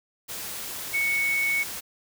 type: tone in noise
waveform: sine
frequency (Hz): 2219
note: C#7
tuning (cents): +1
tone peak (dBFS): -22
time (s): 0.93-1.64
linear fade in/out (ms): 20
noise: white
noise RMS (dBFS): -35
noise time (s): 0.28-1.81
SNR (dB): +10
effects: none